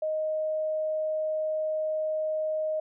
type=tone; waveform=sine; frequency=623 Hz; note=D#5; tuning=2 cents sharp; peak=-26 dBFS; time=0.02-2.8 s; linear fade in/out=5 ms; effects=none